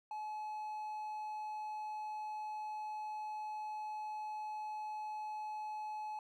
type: tone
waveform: triangle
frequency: 854 Hz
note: G#5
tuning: 48 cents sharp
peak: -38 dBFS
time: 0.11-6.19 s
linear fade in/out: 2 ms
effects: none